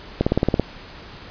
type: click train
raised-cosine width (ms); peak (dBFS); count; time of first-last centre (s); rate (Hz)
2; -3; 8; 0.21-0.597; 18.1
effects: pink hiss -40 dBFS RMS until 1.3 s + resampled to 11025 Hz